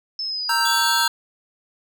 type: exponential sweep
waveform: sine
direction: down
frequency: 5270 to 4186 Hz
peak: -24 dBFS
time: 0.19-1.08 s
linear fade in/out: 2 ms
type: chord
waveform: square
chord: E diminished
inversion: second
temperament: equal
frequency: 932.3 / 1318.5 / 1568 Hz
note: Bb5 / E6 / G6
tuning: 0 / 0 / 0 cents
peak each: -23 / -26 / -23 dBFS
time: 0.49-1.08 s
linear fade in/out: 5 ms
type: tone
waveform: sawtooth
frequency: 3421 Hz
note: A7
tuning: 49 cents flat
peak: -21 dBFS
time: 0.65-1.08 s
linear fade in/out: 5 ms
effects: none